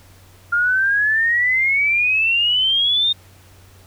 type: exponential sweep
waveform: sine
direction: up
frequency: 1396.9 to 3689 Hz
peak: -14 dBFS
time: 0.52-3.13 s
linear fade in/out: 10 ms
effects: added 93 Hz sine -46 dBFS peak until 3.86 s + pink hiss -50 dBFS RMS until 3.86 s